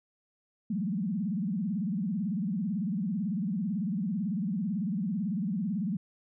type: tone with vibrato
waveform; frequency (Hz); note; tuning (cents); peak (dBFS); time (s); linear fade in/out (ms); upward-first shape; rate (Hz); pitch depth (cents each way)
sine; 196; G3; 0; -28; 0.7-5.97; 5; sine; 18; 260
effects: none